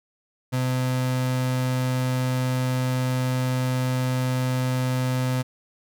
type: tone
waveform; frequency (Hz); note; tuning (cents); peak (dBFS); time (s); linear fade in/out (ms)
35% pulse; 127.8; C3; -40; -20; 0.52-5.43; 20
effects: none